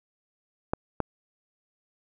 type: clicks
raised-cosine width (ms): 1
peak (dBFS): -11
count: 2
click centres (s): 0.735 / 1.003
effects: none